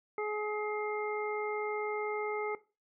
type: harmonic tone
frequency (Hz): 422.2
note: G#4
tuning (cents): +29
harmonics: 1 / 2 / 3 / 5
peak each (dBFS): -33 / -40 / -41 / -42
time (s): 0.18-2.55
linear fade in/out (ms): 2
effects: noise-tail reverb RT60 0.3 s tail -17 dB re dry